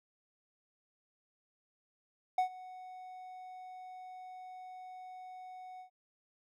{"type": "tone with ADSR envelope", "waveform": "triangle", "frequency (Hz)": 740, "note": "F#5", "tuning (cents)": 0, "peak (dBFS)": -23, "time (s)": [2.38, 5.9], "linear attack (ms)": 4, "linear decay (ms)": 100, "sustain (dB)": -21, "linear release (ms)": 100, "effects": []}